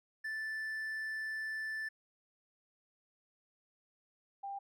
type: tone pair in turn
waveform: triangle / sine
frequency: 1759 / 794 Hz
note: A6 / G5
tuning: -1 / +22 cents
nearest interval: octave + major second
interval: 1377 cents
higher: first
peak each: -35 / -39 dBFS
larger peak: first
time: 0.24-1.89 / 4.43-4.59 s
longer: first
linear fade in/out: 10 ms
effects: none